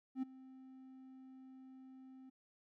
triangle tone with ADSR envelope, 261.6 Hz, C4, in tune, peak -32 dBFS, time 0.15-2.3 s, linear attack 75 ms, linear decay 13 ms, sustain -20 dB, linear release 10 ms, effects none

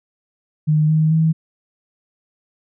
sine tone with pitch steps, 153.3 / 156.7 / 160.18 Hz, D#3 / D#3 / E3, -25 / +13 / -49 cents, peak -12 dBFS, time 0.67-1.33 s, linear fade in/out 20 ms, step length 220 ms, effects none

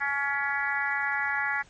harmonic tone, 281 Hz, C#4, 24 cents sharp, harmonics 3 / 4 / 5 / 6 / 7 / 8, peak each -33 / -38 / -33 / -30 / -30 / -40 dBFS, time 0-1.63 s, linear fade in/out 20 ms, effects pink hiss -57 dBFS RMS until 1.69 s + MP3 32 kbps

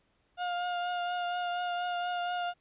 35% pulse tone with vibrato, 709 Hz, F5, 26 cents sharp, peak -29 dBFS, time 0.37-2.54 s, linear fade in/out 50 ms, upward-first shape triangle, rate 4.2 Hz, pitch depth 21 cents each way, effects pink hiss -72 dBFS RMS until 2.6 s + resampled to 8000 Hz

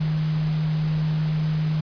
sine tone in noise, 155.56 Hz, D#3, in tune, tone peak -20 dBFS, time 0-1.81 s, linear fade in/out 10 ms, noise pink, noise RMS -38 dBFS, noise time 0-1.81 s, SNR +15 dB, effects resampled to 11025 Hz

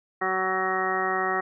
harmonic tone, 187.6 Hz, F#3, 24 cents sharp, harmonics 1 / 2 / 3 / 4 / 5 / 6 / 7 / 8 / 9 / 10, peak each -40 / -30 / -38 / -29 / -41 / -31 / -31 / -40 / -41 / -29 dBFS, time 0.21-1.41 s, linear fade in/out 10 ms, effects none

